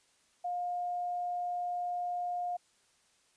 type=tone; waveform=sine; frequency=710 Hz; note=F5; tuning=28 cents sharp; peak=-32 dBFS; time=0.44-2.57 s; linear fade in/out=10 ms; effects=white hiss -69 dBFS RMS until 3.36 s + resampled to 22050 Hz